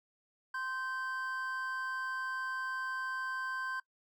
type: tone pair together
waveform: triangle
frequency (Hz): 1042.3 / 1555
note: C6 / G6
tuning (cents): -7 / -14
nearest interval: perfect fifth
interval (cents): 693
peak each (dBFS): -38 / -35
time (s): 0.54-3.8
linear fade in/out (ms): 5
effects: noise-tail reverb RT60 0.1 s tail -22 dB re dry